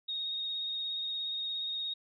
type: tone with vibrato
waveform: sine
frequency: 3732 Hz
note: A#7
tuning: 1 cent sharp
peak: -33 dBFS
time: 0.08-1.94 s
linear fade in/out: 10 ms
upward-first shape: triangle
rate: 17 Hz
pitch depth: 24 cents each way
effects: none